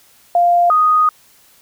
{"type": "tone pair in turn", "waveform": "sine", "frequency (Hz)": [698, 1243.7], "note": ["F5", "D#6"], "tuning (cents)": [-1, -1], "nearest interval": "minor seventh", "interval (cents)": 1000, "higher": "second", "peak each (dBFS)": -9, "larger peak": "neither", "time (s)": [[0.35, 0.7], [0.7, 1.09]], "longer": "second", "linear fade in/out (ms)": 2, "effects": ["white hiss -50 dBFS RMS until 1.61 s"]}